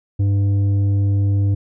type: tone with tanh clipping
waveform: sine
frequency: 99.7 Hz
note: G2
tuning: 30 cents sharp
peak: -15 dBFS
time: 0.19-1.55 s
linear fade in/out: 10 ms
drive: 7 dB
effects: none